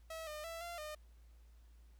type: tone with pitch steps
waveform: sawtooth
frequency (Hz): 647 / 606 / 663 / 689 / 608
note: E5 / D#5 / E5 / F5 / D#5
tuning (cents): -32 / -46 / +10 / -24 / -40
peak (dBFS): -40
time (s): 0.1-0.95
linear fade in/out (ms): 5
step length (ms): 170
effects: added 57 Hz sine -58 dBFS peak until 1.99 s + pink hiss -75 dBFS RMS until 1.99 s